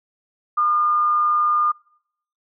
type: tone with amplitude modulation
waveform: sine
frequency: 1211 Hz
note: D#6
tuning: 47 cents flat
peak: -14 dBFS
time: 0.57-1.72 s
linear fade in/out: 10 ms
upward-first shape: sine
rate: 178 Hz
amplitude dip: 30%
effects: noise-tail reverb RT60 0.7 s tail -26 dB re dry